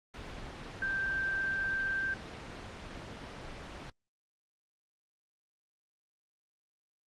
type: tone in noise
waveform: sine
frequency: 1568 Hz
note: G6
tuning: in tune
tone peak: -30 dBFS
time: 0.82-2.14 s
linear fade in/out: 2 ms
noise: pink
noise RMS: -43 dBFS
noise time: 0.14-3.9 s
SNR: +10 dB
effects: low-pass 4000 Hz 12 dB/octave + Opus 24 kbps